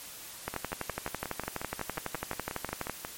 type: two click trains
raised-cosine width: 0.5 ms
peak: -16 / -20 dBFS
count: 30 / 15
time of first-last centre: 0.48-2.897 / 0.54-3.049 s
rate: 12 / 5.58 Hz
effects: white hiss -45 dBFS RMS until 3.17 s + MP3 64 kbps